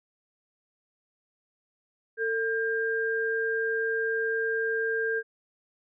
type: tone pair together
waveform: sine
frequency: 449 / 1600 Hz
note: A4 / G6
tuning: +35 / +35 cents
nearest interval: octave + minor seventh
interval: 2200 cents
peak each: -28 dBFS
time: 2.17-5.23 s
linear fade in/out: 50 ms
effects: none